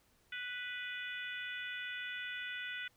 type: harmonic tone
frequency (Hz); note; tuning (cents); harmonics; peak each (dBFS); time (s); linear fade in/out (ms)
493.9; B4; 0; 3 / 4 / 5 / 6 / 7; -43 / -45 / -47 / -49 / -50; 0.32-2.88; 5
effects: pink hiss -71 dBFS RMS until 2.96 s